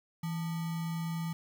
sine tone with sample-and-hold, 164.81 Hz, E3, in tune, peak -32 dBFS, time 0.23-1.33 s, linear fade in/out 5 ms, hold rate 1050 Hz, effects none

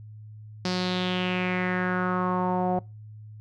sawtooth tone with low-pass filter sweep, 182.1 Hz, F#3, 27 cents flat, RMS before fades -26 dBFS, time 0.65-2.79 s, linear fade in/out 2 ms, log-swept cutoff 5000 to 700 Hz, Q 4.3, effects noise-tail reverb RT60 0.3 s tail -26 dB re dry + added 107 Hz sine -41 dBFS peak until 3.4 s

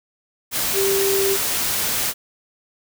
sine tone in noise, 392 Hz, G4, in tune, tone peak -18 dBFS, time 0.73-1.38 s, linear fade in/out 50 ms, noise white, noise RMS -22 dBFS, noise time 0.51-2.14 s, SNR +1 dB, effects none

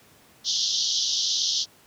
white band-pass noise, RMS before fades -25 dBFS, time 0.44-1.66 s, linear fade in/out 50 ms, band 3100 to 6200 Hz, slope 96 dB/octave, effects pink hiss -55 dBFS RMS until 1.86 s + high-pass 100 Hz 12 dB/octave

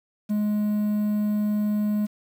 triangle tone, 209.6 Hz, G#3, 16 cents sharp, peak -19 dBFS, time 0.29-2.07 s, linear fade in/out 20 ms, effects 8-bit

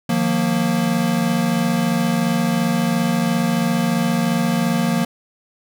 square chord, Eb suspended second, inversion none, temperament equal with one note detuned, 155.56 / 178.49 / 233.1 Hz, Eb3 / F3 / Bb3, 0 / +38 / 0 cents, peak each -26 / -21 / -20 dBFS, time 0.09-5.05 s, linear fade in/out 5 ms, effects none

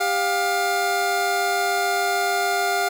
25% pulse tone pair together, 397.4 / 708 Hz, G4 / F5, +24 / +23 cents, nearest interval minor seventh, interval 999 cents, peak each -22 / -17 dBFS, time 0-2.89 s, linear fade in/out 10 ms, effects none

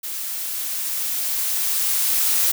blue noise with level ramp, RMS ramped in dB -29 to -18 dBFS, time 0.03-2.52 s, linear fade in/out 10 ms, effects none

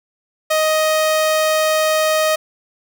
sawtooth tone, 625 Hz, D#5, 8 cents sharp, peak -10 dBFS, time 0.5-2.36 s, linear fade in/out 10 ms, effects none

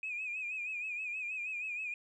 sine tone with vibrato, 2487 Hz, D#7, 1 cent flat, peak -35 dBFS, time 0.03-1.94 s, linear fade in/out 2 ms, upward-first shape sine, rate 6.3 Hz, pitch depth 75 cents each way, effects tanh soft clip ceiling -31 dBFS

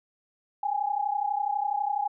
sine tone pair together, 804.9 / 837 Hz, G5 / G#5, +46 / +13 cents, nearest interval minor second, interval 67 cents, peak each -28 dBFS, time 0.63-2.08 s, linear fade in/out 5 ms, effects none

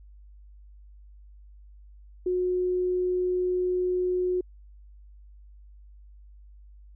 sine tone, 363.3 Hz, F#4, 32 cents flat, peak -23 dBFS, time 2.26-4.41 s, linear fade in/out 5 ms, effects added 50 Hz sine -47 dBFS peak until 6.95 s

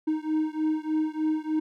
triangle beating tone pair, 310 / 313.3 Hz, D#4 / D#4, -6 / +12 cents, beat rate 3.3 Hz, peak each -25 / -26 dBFS, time 0.07-1.6 s, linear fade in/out 10 ms, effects none

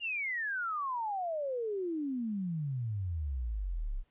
sine exponential sweep, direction down, 2871 to 30.45 Hz, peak -32 dBFS, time 0-4.04 s, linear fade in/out 50 ms, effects pink hiss -75 dBFS RMS until 4.1 s + resampled to 8000 Hz

